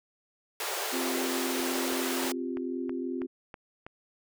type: high-pass noise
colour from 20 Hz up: pink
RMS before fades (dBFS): -33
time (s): 0.6-2.32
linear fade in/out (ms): 2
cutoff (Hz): 360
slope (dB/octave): 96
type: chord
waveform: sine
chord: C suspended fourth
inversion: none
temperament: equal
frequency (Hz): 261.6 / 349.2 / 392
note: C4 / F4 / G4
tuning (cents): 0 / 0 / 0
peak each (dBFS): -33 / -35 / -39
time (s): 0.92-3.27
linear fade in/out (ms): 20
type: click train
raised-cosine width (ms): 0.5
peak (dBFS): -27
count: 8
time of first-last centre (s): 1.6-3.865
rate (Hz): 3.09
effects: none